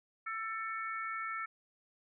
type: harmonic tone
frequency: 444.3 Hz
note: A4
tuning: 17 cents sharp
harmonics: 3 / 4 / 5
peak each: -38 / -43 / -43 dBFS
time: 0.26-1.46 s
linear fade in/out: 10 ms
effects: none